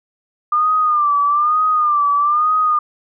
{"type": "tone with vibrato", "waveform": "sine", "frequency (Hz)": 1200, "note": "D6", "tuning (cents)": 37, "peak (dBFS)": -12, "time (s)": [0.52, 2.79], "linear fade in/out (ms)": 5, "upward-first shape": "sine", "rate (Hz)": 1.1, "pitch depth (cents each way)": 76, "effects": []}